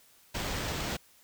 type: noise with sample-and-hold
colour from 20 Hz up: pink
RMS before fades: -34 dBFS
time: 0.34-0.97 s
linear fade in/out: 10 ms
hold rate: 11025 Hz
effects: white hiss -61 dBFS RMS until 1.23 s